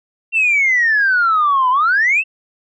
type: exponential two-way sweep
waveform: sine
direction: down then up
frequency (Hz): 2739 to 987.8 to 2739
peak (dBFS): -10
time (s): 0.32-2.24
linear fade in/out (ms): 50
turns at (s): 1.7
effects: tanh soft clip ceiling -7 dBFS